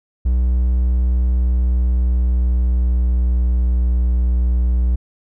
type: tone with pitch glide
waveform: triangle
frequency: 61.74 to 60.85 Hz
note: B1 to B1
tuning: 0 to -25 cents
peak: -11 dBFS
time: 0.25-4.96 s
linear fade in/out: 10 ms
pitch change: -25 cents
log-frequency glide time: 1.11-3.82 s
effects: none